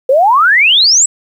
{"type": "exponential sweep", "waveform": "sine", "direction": "up", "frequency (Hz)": [501, 8000], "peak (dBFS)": -5, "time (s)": [0.09, 1.06], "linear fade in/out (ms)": 5, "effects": ["7-bit"]}